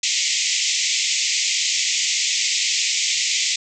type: band-pass noise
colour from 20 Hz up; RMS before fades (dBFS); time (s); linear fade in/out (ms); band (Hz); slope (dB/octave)
white; -21; 0.03-3.56; 5; 2000 to 7500; 96
effects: none